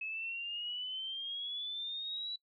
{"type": "exponential sweep", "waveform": "sine", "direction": "up", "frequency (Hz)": [2576, 3951], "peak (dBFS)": -37, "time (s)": [0.01, 2.36], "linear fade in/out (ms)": 5, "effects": ["noise-tail reverb RT60 0.1 s tail -22 dB re dry"]}